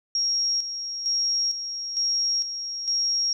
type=tone with tremolo; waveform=sine; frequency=5590 Hz; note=F8; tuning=1 cent sharp; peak=-21 dBFS; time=0.15-3.33 s; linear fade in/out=2 ms; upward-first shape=square; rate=1.1 Hz; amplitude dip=60%; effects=none